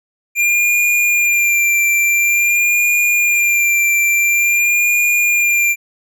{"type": "tone with vibrato", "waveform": "square", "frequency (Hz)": 2390, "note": "D7", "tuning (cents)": 30, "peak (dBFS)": -12, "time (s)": [0.35, 5.76], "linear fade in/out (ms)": 50, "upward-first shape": "sine", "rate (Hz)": 0.48, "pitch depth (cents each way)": 25, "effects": []}